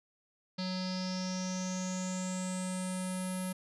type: tone with low-pass filter sweep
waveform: square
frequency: 185 Hz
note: F#3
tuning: in tune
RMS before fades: -36 dBFS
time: 0.58-3.53 s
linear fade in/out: 10 ms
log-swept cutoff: 4500 to 11000 Hz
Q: 8.3
effects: none